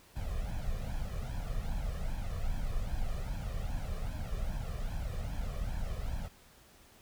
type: noise with flanger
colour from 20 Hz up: brown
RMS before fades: -35 dBFS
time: 0.15-6.29 s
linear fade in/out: 20 ms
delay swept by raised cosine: 1.2 to 1.7 ms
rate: 2.5 Hz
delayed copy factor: +0.95
effects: pink hiss -60 dBFS RMS until 7.01 s